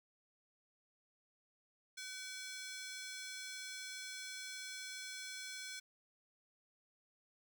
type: ring-modulated tone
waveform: 15% pulse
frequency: 1899 Hz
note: A#6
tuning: 32 cents sharp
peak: -36 dBFS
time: 1.97-5.8 s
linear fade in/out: 10 ms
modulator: 384 Hz
effects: none